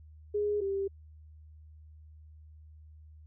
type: tone pair in turn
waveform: sine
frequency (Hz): 414.2 / 392.8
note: G#4 / G4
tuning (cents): -5 / +4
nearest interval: minor second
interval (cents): 91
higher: first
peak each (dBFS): -27 / -29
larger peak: first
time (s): 0.34-0.61 / 0.61-0.88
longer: neither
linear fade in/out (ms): 10
effects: added 77 Hz sine -50 dBFS peak until 3.26 s